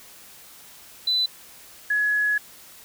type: tone pair in turn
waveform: sine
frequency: 4000 / 1687.6 Hz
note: B7 / G#6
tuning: +21 / +27 cents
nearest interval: octave + minor third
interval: 1494 cents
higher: first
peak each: -19 dBFS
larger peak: neither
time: 1.07-1.26 / 1.9-2.38 s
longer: second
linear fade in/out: 5 ms
effects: white hiss -47 dBFS RMS until 2.84 s